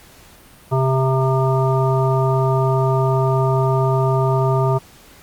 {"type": "harmonic tone with a mistuned harmonic", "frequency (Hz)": 132, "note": "C3", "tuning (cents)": 16, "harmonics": [1, 3, 5, 7, 9], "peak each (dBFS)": [-16, -21, -23, -24, -26], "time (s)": [0.71, 4.79], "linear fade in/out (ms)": 20, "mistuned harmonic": 9, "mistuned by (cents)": 18, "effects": ["pink hiss -46 dBFS RMS until 5.22 s", "Opus 48 kbps"]}